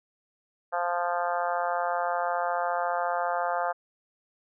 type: harmonic tone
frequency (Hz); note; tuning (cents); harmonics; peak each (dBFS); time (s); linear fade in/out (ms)
174.61; F3; 0; 3 / 4 / 5 / 6 / 7 / 8 / 9 / 10; -33 / -29 / -32 / -37 / -34 / -38 / -38 / -48; 0.72-3.73; 20
effects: none